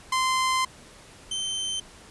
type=tone pair in turn; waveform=sawtooth; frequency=1038 / 3099 Hz; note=C6 / G7; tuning=-14 / -21 cents; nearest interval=octave + perfect fifth; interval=1893 cents; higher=second; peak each=-18 / -24 dBFS; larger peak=first; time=0.12-0.65 / 1.31-1.8 s; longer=first; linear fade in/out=5 ms; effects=pink hiss -49 dBFS RMS until 2.1 s + resampled to 24000 Hz